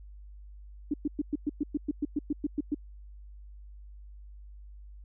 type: tone bursts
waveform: sine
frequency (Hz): 293.2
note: D4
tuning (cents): -3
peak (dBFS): -25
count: 14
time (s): 0.91-2.746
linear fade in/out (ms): 5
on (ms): 29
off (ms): 110
effects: added 50 Hz sine -45 dBFS peak until 5.04 s